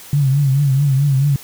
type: tone with vibrato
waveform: sine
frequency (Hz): 138.59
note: C#3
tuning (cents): 0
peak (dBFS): -11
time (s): 0.13-1.36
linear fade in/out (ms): 2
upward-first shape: triangle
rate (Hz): 4.6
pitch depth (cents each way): 110
effects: white hiss -38 dBFS RMS until 1.43 s